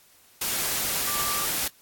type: tone in noise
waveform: sine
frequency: 1174.7 Hz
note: D6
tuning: in tune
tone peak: -31 dBFS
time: 1.07-1.45 s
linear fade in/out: 5 ms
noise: white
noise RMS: -27 dBFS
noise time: 0.41-1.68 s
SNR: -7 dB
effects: white hiss -57 dBFS RMS until 1.81 s + AAC 64 kbps